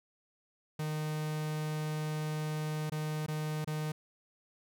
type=tone with dropouts; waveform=45% pulse; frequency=153.8 Hz; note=D#3; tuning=20 cents flat; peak=-33 dBFS; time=0.79-3.92 s; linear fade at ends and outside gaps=5 ms; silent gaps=2.898-2.919 / 3.264-3.282 / 3.646-3.673 s; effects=none